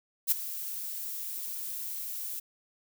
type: noise with ADSR envelope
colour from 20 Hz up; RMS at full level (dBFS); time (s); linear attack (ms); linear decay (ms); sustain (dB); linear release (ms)
violet; -22; 0.27-2.4; 45; 13; -15; 10
effects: none